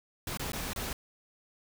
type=noise with dropouts; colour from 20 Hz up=pink; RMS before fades=-36 dBFS; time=0.27-0.93 s; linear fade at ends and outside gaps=2 ms; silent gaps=0.373-0.395 / 0.52-0.532 / 0.733-0.76 s; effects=none